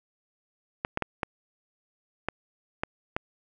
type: clicks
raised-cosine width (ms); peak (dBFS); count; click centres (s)
0.5; -12; 7; 0.849 / 0.974 / 1.023 / 1.232 / 2.286 / 2.835 / 3.165
effects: none